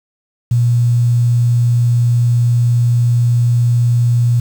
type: tone with quantisation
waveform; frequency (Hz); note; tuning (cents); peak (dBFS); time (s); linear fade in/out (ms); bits
sine; 119.6; A#2; +45; -9; 0.51-4.4; 5; 6
effects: none